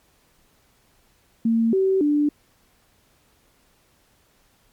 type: tone with pitch steps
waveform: sine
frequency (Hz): 227.8 / 382.7 / 294.3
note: A#3 / G4 / D4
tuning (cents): -40 / -42 / +4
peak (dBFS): -16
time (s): 1.45-2.29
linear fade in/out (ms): 5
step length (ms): 280
effects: pink hiss -61 dBFS RMS until 4.72 s + MP3 96 kbps